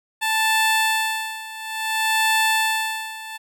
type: tone with tremolo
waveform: 15% pulse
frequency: 880 Hz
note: A5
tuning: in tune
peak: -10 dBFS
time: 0.21-3.38 s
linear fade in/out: 20 ms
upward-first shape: sine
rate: 0.58 Hz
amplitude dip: 85%
effects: none